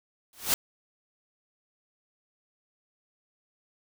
white noise with exponential growth, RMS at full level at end -20 dBFS, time 0.33-0.54 s, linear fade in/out 1 ms, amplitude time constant 44 ms, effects none

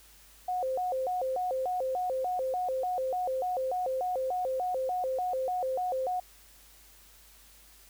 sine tone with vibrato, 617 Hz, D#5, 15 cents flat, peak -28 dBFS, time 0.48-6.2 s, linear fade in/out 5 ms, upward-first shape square, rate 3.4 Hz, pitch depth 290 cents each way, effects added 50 Hz sine -60 dBFS peak until 7.89 s + white hiss -57 dBFS RMS until 7.89 s

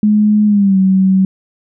sine tone with pitch glide, 210.8 to 189.98 Hz, G#3 to F#3, +26 to +46 cents, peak -7 dBFS, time 0.03-1.25 s, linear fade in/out 2 ms, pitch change -180 cents, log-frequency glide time 0.46-0.78 s, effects none

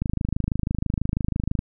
click train, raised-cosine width 5 ms, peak -11 dBFS, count 42, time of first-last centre 0.02-1.591 s, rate 26.1 Hz, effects none

